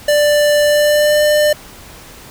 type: tone with pitch glide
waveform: square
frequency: 590 to 598.9 Hz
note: D5 to D5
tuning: +8 to +34 cents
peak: -10 dBFS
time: 0.08-1.53 s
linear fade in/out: 5 ms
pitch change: +26 cents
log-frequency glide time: 0.64-1.22 s
effects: pink hiss -37 dBFS RMS until 2.3 s